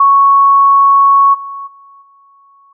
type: tone with level steps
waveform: sine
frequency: 1108.7 Hz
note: C#6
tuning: in tune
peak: -4 / -22 / -37 / -43 dBFS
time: 0-2.73 s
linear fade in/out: 5 ms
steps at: 1.33 / 1.66 / 2.01 s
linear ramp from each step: 20 ms
effects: none